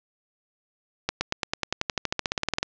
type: accelerating click train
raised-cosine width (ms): 0.2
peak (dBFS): -7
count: 21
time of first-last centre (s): 1.09-2.63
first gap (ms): 120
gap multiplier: 0.95
effects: resampled to 16000 Hz + 7-bit